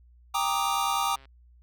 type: chord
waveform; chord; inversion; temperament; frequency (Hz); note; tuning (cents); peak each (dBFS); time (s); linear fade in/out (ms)
square; Eb major seventh; first; equal with one note detuned; 793.1 / 932.3 / 1174.7 / 1244.5; G5 / Bb5 / D6 / Eb6; +20 / 0 / 0 / 0; -31; 0.34-1.16; 10
type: click train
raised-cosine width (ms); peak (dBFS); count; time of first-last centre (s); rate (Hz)
0.3; -38; 115; 0.41-1.254; 135
effects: added 60 Hz sine -53 dBFS peak until 1.62 s